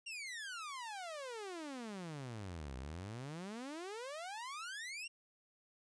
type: exponential two-way sweep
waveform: sawtooth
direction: down then up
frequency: 2832 to 62 to 2832 Hz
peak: -40 dBFS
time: 0.06-5.08 s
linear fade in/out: 10 ms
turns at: 2.77 s
effects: resampled to 22050 Hz